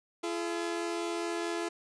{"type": "tone pair together", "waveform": "sawtooth", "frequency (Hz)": [340.4, 425.2], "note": ["F4", "G#4"], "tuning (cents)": [-44, 41], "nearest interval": "major third", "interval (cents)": 385, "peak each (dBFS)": [-29, -34], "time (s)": [0.23, 1.69], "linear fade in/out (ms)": 10, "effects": ["resampled to 22050 Hz", "11-bit"]}